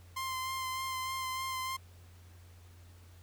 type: tone with vibrato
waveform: sawtooth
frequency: 1045 Hz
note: C6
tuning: 2 cents flat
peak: -31 dBFS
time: 0.16-1.77 s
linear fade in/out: 10 ms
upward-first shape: sine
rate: 3.3 Hz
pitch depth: 18 cents each way
effects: added 88 Hz sine -53 dBFS peak until 3.22 s + pink hiss -63 dBFS RMS until 3.22 s